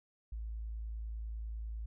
sine tone, 55 Hz, A1, in tune, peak -38 dBFS, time 0.32-1.86 s, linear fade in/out 5 ms, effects none

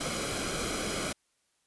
pink noise with comb filter, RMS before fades -33 dBFS, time 0-1.13 s, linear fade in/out 10 ms, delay 1.1 ms, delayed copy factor -0.6, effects white hiss -74 dBFS RMS until 1.66 s + resampled to 24000 Hz

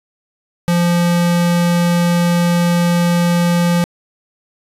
square tone, 173.3 Hz, F3, 13 cents flat, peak -12 dBFS, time 0.68-3.84 s, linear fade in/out 0 ms, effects resampled to 32000 Hz + 8-bit

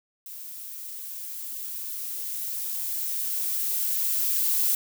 violet noise with level ramp, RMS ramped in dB -40 to -23 dBFS, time 0.26-4.75 s, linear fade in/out 2 ms, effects none

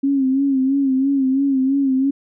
sine tone with vibrato, 270 Hz, C#4, 45 cents flat, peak -14 dBFS, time 0.03-2.11 s, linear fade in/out 10 ms, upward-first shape sine, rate 3 Hz, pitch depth 62 cents each way, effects none

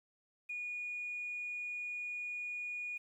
sine tone with quantisation, 2450 Hz, D#7, 27 cents flat, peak -38 dBFS, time 0.49-2.98 s, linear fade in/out 10 ms, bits 11, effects none

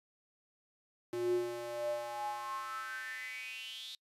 square tone with high-pass filter sweep, 118.9 Hz, A#2, 35 cents sharp, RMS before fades -39 dBFS, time 1.13-3.95 s, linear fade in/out 0 ms, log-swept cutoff 300 to 3800 Hz, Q 8.9, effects noise-tail reverb RT60 0.1 s tail -26 dB re dry + resampled to 32000 Hz

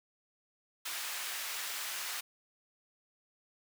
pink high-pass noise, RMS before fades -39 dBFS, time 0.85-2.21 s, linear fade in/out 10 ms, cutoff 1400 Hz, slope 12 dB/octave, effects none

